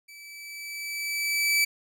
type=tone with level ramp; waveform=sawtooth; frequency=2308 Hz; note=D7; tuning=31 cents flat; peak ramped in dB=-42 to -16 dBFS; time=0.08-1.65 s; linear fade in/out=10 ms; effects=none